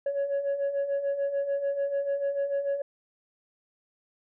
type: beating tone pair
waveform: sine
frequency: 554.4 / 561.2 Hz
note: C#5 / C#5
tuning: 0 / +21 cents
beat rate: 6.8 Hz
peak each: -31 / -25 dBFS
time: 0.06-2.82 s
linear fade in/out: 5 ms
effects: tanh soft clip ceiling -23 dBFS